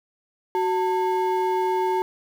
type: ring-modulated tone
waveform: triangle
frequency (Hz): 634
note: D#5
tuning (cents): +32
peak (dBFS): -15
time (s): 0.55-2.02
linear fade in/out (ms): 0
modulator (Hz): 262
effects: 8-bit